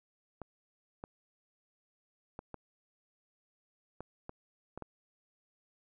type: clicks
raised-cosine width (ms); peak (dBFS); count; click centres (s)
1; -28; 8; 0.417 / 1.039 / 2.391 / 2.543 / 4.006 / 4.294 / 4.776 / 4.823
effects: none